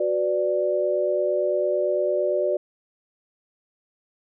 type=chord; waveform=sine; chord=B minor; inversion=second; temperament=equal with one note detuned; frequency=370 / 498.5 / 587.3 Hz; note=F#4 / B4 / D5; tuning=0 / +16 / 0 cents; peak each=-25 / -28 / -22 dBFS; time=0-2.57 s; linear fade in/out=5 ms; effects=none